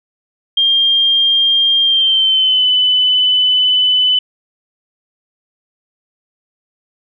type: tone with pitch glide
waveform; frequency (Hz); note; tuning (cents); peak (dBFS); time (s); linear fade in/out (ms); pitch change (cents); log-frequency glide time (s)
sine; 3203 to 3006; G7 to F#7; +37 to +27; -9; 0.57-4.19; 5; -110; 1.82-2.67
effects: none